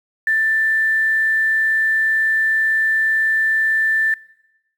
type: tone with quantisation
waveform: sine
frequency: 1771 Hz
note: A6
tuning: 11 cents sharp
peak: -14 dBFS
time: 0.27-4.14 s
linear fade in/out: 2 ms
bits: 7
effects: noise-tail reverb RT60 1.0 s tail -22 dB re dry